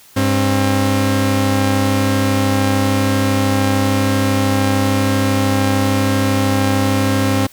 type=tone pair together; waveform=sawtooth; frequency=100 / 267 Hz; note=G2 / C4; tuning=+35 / +35 cents; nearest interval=octave + perfect fourth; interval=1700 cents; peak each=-12 dBFS; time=0.16-7.47 s; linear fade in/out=10 ms; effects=white hiss -45 dBFS RMS until 7.52 s